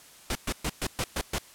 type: noise bursts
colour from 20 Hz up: pink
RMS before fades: -29 dBFS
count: 7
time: 0.3-1.384 s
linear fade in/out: 2 ms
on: 52 ms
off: 120 ms
effects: white hiss -52 dBFS RMS until 1.54 s + low-pass 12000 Hz 12 dB/octave